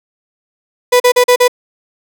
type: tone bursts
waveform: 35% pulse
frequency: 493.9 Hz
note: B4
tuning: in tune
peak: -4 dBFS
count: 5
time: 0.92-1.481 s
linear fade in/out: 10 ms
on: 81 ms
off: 39 ms
effects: none